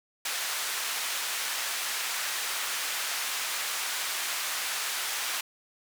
pink band-pass noise, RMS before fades -32 dBFS, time 0.25-5.41 s, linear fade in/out 5 ms, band 1300 to 15000 Hz, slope 12 dB/octave, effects none

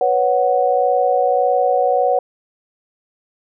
sine chord, B suspended second, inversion none, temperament just, 493.9 / 555.6 / 740.8 Hz, B4 / C#5 / F#5, 0 / +4 / +2 cents, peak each -18 / -18 / -16 dBFS, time 0.01-2.19 s, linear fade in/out 2 ms, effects none

